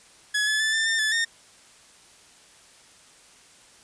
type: tone with pitch steps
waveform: sawtooth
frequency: 1690 / 1722 / 1752 / 1783 / 1804 / 1736 / 1830 Hz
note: G#6 / A6 / A6 / A6 / A6 / A6 / A#6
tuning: +30 / -38 / -8 / +22 / +43 / -24 / -32 cents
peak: -18 dBFS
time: 0.34-1.25 s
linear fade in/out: 10 ms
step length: 130 ms
effects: white hiss -53 dBFS RMS until 3.83 s + resampled to 22050 Hz